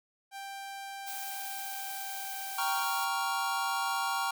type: tone with pitch glide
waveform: sawtooth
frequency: 787 to 781.1 Hz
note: G5 to G5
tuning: +7 to -6 cents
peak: -36 dBFS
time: 0.31-2.87 s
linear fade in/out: 50 ms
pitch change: -13 cents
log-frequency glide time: 1.23-2.53 s
type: noise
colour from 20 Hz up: blue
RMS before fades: -41 dBFS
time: 1.06-3.06 s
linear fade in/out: 20 ms
type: chord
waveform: square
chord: G half-diminished seventh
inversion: none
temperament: equal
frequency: 784 / 932.3 / 1108.7 / 1396.9 Hz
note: G5 / Bb5 / Db6 / F6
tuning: 0 / 0 / 0 / 0 cents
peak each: -36 dBFS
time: 2.58-4.31 s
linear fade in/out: 5 ms
effects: none